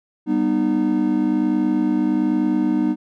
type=chord; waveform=triangle; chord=G augmented; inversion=none; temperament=just; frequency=196 / 245 / 306.2 Hz; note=G3 / B3 / D#4; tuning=0 / -14 / -28 cents; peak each=-22 / -19 / -17 dBFS; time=0.26-2.96 s; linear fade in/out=50 ms; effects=none